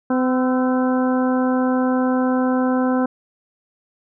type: harmonic tone with a mistuned harmonic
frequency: 255.3 Hz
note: C4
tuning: 42 cents flat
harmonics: 1 / 2 / 3 / 4 / 5 / 6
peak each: -17 / -23 / -27 / -29 / -31 / -33 dBFS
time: 0.1-3.06 s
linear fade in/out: 5 ms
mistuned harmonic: 5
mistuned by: +55 cents
effects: none